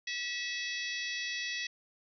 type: harmonic tone with a mistuned harmonic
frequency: 648 Hz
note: E5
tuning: 30 cents flat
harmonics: 3 / 4 / 5 / 6 / 7 / 8 / 9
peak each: -38 / -40 / -42 / -44 / -45 / -46 / -47 dBFS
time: 0.07-1.67 s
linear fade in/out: 5 ms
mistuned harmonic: 5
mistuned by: +60 cents
effects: none